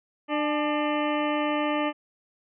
harmonic tone with a mistuned harmonic, 298.8 Hz, D4, 30 cents sharp, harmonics 1 / 2 / 3 / 4 / 6 / 7 / 8 / 9 / 10, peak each -27 / -29 / -32 / -32 / -37 / -38 / -40 / -41 / -39 dBFS, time 0.28-1.93 s, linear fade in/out 50 ms, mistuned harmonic 3, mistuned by -60 cents, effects none

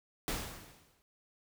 pink noise with exponential decay, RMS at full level -34 dBFS, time 0.28-1.02 s, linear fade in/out 0 ms, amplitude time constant 160 ms, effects none

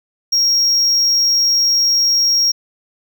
triangle tone, 5590 Hz, F8, 1 cent sharp, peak -10 dBFS, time 0.32-2.52 s, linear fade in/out 10 ms, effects none

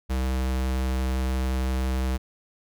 square tone, 64.7 Hz, C2, 19 cents flat, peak -24 dBFS, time 0.09-2.18 s, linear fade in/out 20 ms, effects none

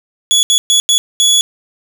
25% pulse tone bursts at uneven times, 3390 Hz, G#7, 35 cents sharp, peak -4 dBFS, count 5, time 0.31-0.43 / 0.5-0.58 / 0.7-0.8 / 0.89-0.98 / 1.2-1.41 s, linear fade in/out 0 ms, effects none

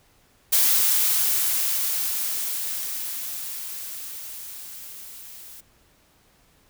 blue noise with level ramp, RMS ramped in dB -18 to -43 dBFS, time 0.52-5.61 s, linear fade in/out 10 ms, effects pink hiss -60 dBFS RMS until 6.69 s

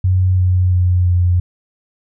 sine tone with pitch steps, 92.5 / 91.28 / 90.07 / 88.89 Hz, F#2 / F#2 / F#2 / F2, 0 / -23 / -46 / +31 cents, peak -10 dBFS, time 0.04-1.4 s, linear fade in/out 5 ms, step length 340 ms, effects none

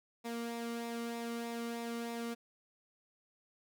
sawtooth tone with flanger, 233.6 Hz, A#3, 4 cents sharp, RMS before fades -40 dBFS, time 0.24-2.35 s, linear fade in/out 20 ms, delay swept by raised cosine 0.65 to 1.21 ms, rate 3.2 Hz, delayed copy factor -0.5, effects none

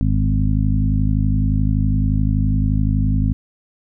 harmonic tone with a mistuned harmonic, 51.7 Hz, G#1, 7 cents flat, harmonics 1 / 2 / 3 / 4 / 5, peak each -18 / -19 / -22 / -24 / -24 dBFS, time 0.01-3.33 s, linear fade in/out 0 ms, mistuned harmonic 1, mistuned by -61 cents, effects none

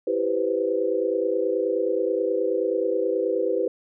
sine chord, C major seventh, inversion first, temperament equal with one note detuned, 331.9 / 392 / 493.9 / 523.3 Hz, E4 / G4 / B4 / C5, +12 / 0 / 0 / 0 cents, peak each -29 / -26 / -24 / -30 dBFS, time 0.07-3.68 s, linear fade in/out 5 ms, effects none

